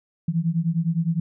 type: beating tone pair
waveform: sine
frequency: 161.2 / 171 Hz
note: E3 / F3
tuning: -38 / -36 cents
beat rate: 9.8 Hz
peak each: -23 dBFS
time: 0.28-1.2 s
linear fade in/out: 5 ms
effects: none